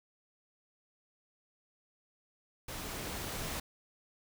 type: noise with level ramp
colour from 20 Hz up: pink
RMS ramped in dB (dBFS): -42 to -38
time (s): 2.68-3.6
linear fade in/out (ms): 5
effects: none